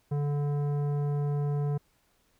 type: tone with tanh clipping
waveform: sine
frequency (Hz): 144.9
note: D3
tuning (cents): -23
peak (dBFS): -28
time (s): 0.11-1.78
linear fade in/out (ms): 10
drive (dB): 13
effects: pink hiss -69 dBFS RMS until 2.39 s